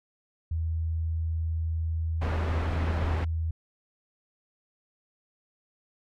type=tone; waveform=sine; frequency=81.2 Hz; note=E2; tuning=26 cents flat; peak=-26 dBFS; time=0.51-3.51 s; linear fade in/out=5 ms
type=low-pass noise; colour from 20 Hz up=pink; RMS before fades=-33 dBFS; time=2.21-3.25 s; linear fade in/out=10 ms; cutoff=1800 Hz; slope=12 dB/octave
effects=none